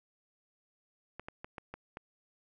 clicks, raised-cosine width 0.5 ms, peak -27 dBFS, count 6, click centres 1.196 / 1.285 / 1.445 / 1.582 / 1.74 / 1.971 s, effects none

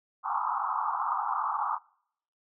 white band-pass noise, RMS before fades -30 dBFS, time 0.23-1.79 s, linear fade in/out 50 ms, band 780 to 1300 Hz, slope 96 dB/octave, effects noise-tail reverb RT60 0.7 s tail -26 dB re dry

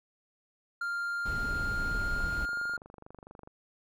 triangle tone with pitch glide, 1396.9 to 1411.5 Hz, F6 to F6, 0 to +18 cents, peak -29 dBFS, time 0.81-2.77 s, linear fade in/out 5 ms, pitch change +18 cents, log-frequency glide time 0.99-2.53 s
brown noise, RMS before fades -35 dBFS, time 1.25-2.46 s, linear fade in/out 10 ms
click train, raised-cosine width 1 ms, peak -34 dBFS, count 36, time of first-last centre 2.04-3.474 s, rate 24.4 Hz
effects none

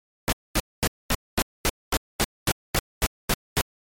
pink noise bursts, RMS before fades -21 dBFS, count 13, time 0.28-3.612 s, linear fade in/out 0 ms, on 44 ms, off 230 ms, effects MP3 64 kbps

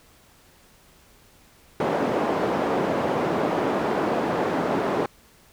white band-pass noise, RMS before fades -24 dBFS, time 1.8-5.06 s, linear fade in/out 2 ms, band 210 to 640 Hz, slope 12 dB/octave, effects pink hiss -55 dBFS RMS until 5.52 s

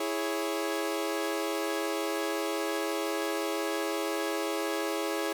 sawtooth chord, C# minor, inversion first, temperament equal, 329.6 / 415.3 / 554.4 Hz, E4 / G#4 / C#5, 0 / 0 / 0 cents, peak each -29 / -30 / -31 dBFS, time 0-5.33 s, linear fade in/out 5 ms, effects none

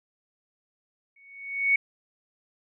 sine tone with exponential growth, 2224 Hz, C#7, 5 cents sharp, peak -16 dBFS, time 1.16-1.76 s, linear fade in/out 5 ms, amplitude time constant 130 ms, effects none

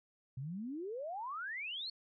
sine exponential sweep, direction up, 123.1 to 4435 Hz, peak -39 dBFS, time 0.37-1.9 s, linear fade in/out 5 ms, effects none

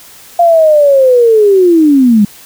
sine linear sweep, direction down, 698.5 to 198 Hz, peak -3 dBFS, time 0.39-2.25 s, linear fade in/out 5 ms, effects white hiss -36 dBFS RMS until 2.45 s

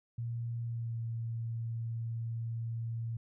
sine tone with pitch glide, 117.3 to 114.95 Hz, A#2 to A#2, +11 to -24 cents, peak -34 dBFS, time 0.18-3.17 s, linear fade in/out 5 ms, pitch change -35 cents, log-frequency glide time 0.62-1 s, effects none

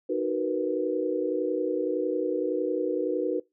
sine chord, B major seventh, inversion first, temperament just, 308.7 / 370.4 / 463 / 493.9 Hz, D#4 / F#4 / A#4 / B4, -14 / +2 / -12 / 0 cents, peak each -31 / -29 / -32 / -29 dBFS, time 0.09-3.4 s, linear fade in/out 10 ms, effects noise-tail reverb RT60 0.2 s tail -22 dB re dry

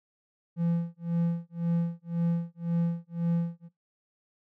triangle tone with tremolo, 169.5 Hz, E3, 49 cents sharp, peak -21 dBFS, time 0.56-3.69 s, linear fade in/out 50 ms, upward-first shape sine, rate 1.9 Hz, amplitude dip 100%, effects noise-tail reverb RT60 0.2 s tail -21 dB re dry

